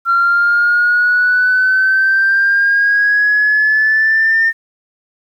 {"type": "exponential sweep", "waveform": "sine", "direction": "up", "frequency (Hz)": [1369, 1817], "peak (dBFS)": -8, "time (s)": [0.05, 4.53], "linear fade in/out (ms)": 50, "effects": ["tanh soft clip ceiling -5 dBFS", "8-bit"]}